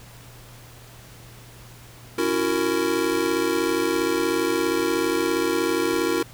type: chord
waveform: square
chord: F# dominant seventh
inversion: second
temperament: just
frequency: 277.5 / 333 / 370 / 462.5 Hz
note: C#4 / E4 / F#4 / A#4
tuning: +2 / +18 / 0 / -14 cents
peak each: -31 / -25 / -27 / -27 dBFS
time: 2.18-6.23 s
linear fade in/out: 5 ms
effects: added 119 Hz sine -46 dBFS peak until 6.33 s + pink hiss -47 dBFS RMS until 6.33 s